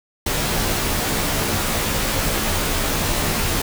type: noise with comb filter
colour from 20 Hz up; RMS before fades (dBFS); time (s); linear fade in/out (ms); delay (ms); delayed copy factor
pink; -21; 0.26-3.62; 5; 16; -0.7
effects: none